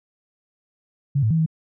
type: tone with pitch steps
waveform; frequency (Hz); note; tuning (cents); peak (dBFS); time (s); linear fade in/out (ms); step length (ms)
sine; 140.3 / 109.5 / 162.3 / 159.9; C#3 / A2 / E3 / D#3; +21 / -8 / -27 / +48; -16; 1.15-1.462; 10; 78
effects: none